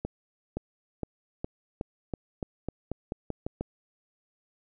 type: accelerating click train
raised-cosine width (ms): 2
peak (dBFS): -18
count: 13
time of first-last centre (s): 0.05-3.61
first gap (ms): 520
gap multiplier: 0.89
effects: none